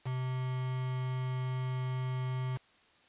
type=tone with quantisation; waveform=triangle; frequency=128.4 Hz; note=C3; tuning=32 cents flat; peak=-30 dBFS; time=0.05-2.58 s; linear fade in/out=20 ms; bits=7; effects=white hiss -64 dBFS RMS until 3.08 s + resampled to 8000 Hz